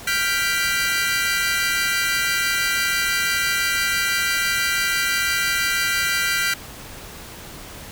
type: chord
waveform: sawtooth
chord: G dominant seventh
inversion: third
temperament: equal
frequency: 1396.9 / 1568 / 1975.5 / 2349 Hz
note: F6 / G6 / B6 / D7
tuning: 0 / 0 / 0 / 0 cents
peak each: -21 / -21 / -21 / -23 dBFS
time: 0.07-6.54 s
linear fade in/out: 5 ms
effects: pink hiss -38 dBFS RMS until 7.91 s